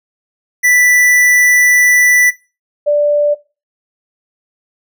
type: tone pair in turn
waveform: square / sine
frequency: 1975.5 / 587.3 Hz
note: B6 / D5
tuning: 0 / 0 cents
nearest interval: octave + major sixth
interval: 2100 cents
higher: first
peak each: -8 / -8 dBFS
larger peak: neither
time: 0.63-2.31 / 2.86-3.35 s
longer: first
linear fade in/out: 20 ms
effects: noise-tail reverb RT60 0.3 s tail -19 dB re dry